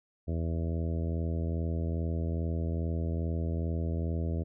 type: harmonic tone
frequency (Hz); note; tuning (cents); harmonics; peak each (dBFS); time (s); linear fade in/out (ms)
82.41; E2; 0; 1 / 2 / 3 / 4 / 5 / 6 / 7 / 8; -30 / -36 / -40 / -42 / -44 / -46 / -47 / -48; 0.27-4.44; 20
effects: none